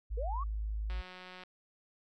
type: tone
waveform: sine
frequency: 53 Hz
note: G#1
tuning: 36 cents sharp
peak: -33 dBFS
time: 0.1-1.02 s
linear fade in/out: 20 ms
type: linear sweep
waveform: sine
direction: up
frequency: 437.5 to 1174 Hz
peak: -37 dBFS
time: 0.17-0.44 s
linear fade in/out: 10 ms
type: click train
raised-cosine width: 0.3 ms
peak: -33 dBFS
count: 99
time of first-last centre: 0.9-1.436 s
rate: 183 Hz
effects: none

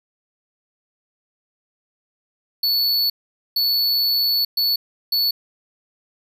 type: tone bursts at uneven times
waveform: square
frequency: 4438 Hz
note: C#8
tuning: 1 cent sharp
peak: -17 dBFS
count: 4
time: 2.63-3.1 / 3.56-4.45 / 4.57-4.76 / 5.12-5.31 s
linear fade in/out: 5 ms
effects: none

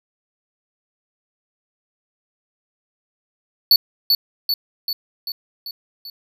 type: tone with echo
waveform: square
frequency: 4463 Hz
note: C#8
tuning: 11 cents sharp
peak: -9 dBFS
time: 3.71-3.76 s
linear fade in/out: 2 ms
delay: 390 ms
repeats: 6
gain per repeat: -4 dB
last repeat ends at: 6.1 s
effects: none

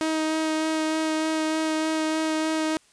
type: tone with vibrato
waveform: sawtooth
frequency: 315.2 Hz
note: D#4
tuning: 23 cents sharp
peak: -19 dBFS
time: 0.01-2.77 s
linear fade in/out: 0 ms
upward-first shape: sine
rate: 3.3 Hz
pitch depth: 11 cents each way
effects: white hiss -59 dBFS RMS until 2.92 s + resampled to 22050 Hz

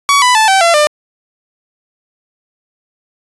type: tone with pitch steps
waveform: sawtooth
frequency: 1129 / 994.3 / 875.6 / 771.1 / 679.1 / 598.1 Hz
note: C#6 / B5 / A5 / G5 / F5 / D5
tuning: +31 / +11 / -9 / -29 / -49 / +31 cents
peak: -3 dBFS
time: 0.09-0.87 s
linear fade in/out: 0 ms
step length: 130 ms
effects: resampled to 24000 Hz

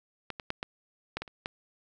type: clicks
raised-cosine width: 0.3 ms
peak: -19 / -22 / -15 / -17 / -16 / -20 / -30 / -17 dBFS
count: 8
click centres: 0.303 / 0.398 / 0.504 / 0.629 / 1.17 / 1.22 / 1.278 / 1.459 s
effects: none

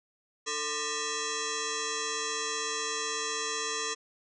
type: tone with frequency modulation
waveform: sine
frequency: 2542 Hz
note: D#7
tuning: 36 cents sharp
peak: -30 dBFS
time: 0.46-3.95 s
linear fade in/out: 20 ms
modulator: 747 Hz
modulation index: 6.1
effects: none

